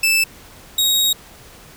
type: tone pair in turn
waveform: sawtooth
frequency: 2637 / 3778 Hz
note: E7 / A#7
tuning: 0 / +22 cents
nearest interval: tritone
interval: 622 cents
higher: second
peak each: -10 / -11 dBFS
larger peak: first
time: 0.03-0.24 / 0.78-1.13 s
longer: second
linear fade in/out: 5 ms
effects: pink hiss -43 dBFS RMS until 1.76 s